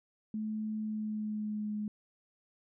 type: tone with pitch glide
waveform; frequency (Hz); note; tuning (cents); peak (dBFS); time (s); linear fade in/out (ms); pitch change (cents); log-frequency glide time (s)
sine; 215.9 to 210.6; A3 to G#3; -33 to +24; -33; 0.34-1.88; 2; -43; 0.78-1.73
effects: none